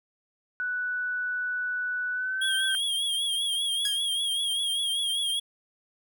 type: tone with pitch glide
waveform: sine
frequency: 1483 to 1546.9 Hz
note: F#6 to G6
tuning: +4 to -23 cents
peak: -27 dBFS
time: 0.6-2.75 s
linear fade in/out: 0 ms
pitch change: +73 cents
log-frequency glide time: 2.12-2.44 s
type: tone with vibrato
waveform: square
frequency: 3268 Hz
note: G#7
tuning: 29 cents flat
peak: -26 dBFS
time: 2.41-5.4 s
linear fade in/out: 10 ms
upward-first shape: triangle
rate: 5.1 Hz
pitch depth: 68 cents each way
type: tone with exponential decay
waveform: 10% pulse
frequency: 1661.2 Hz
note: G#6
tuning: in tune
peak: -20 dBFS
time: 3.85-4.04 s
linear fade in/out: 2 ms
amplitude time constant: 40 ms
effects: none